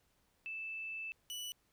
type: tone pair in turn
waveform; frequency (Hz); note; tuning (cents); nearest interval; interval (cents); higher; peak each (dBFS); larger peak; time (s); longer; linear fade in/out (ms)
sine / sawtooth; 2637 / 2960; E7 / F#7; 0 / 0; major second; 200; second; -40 / -38; second; 0.46-1.12 / 1.3-1.52; first; 0
effects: pink hiss -75 dBFS RMS until 1.72 s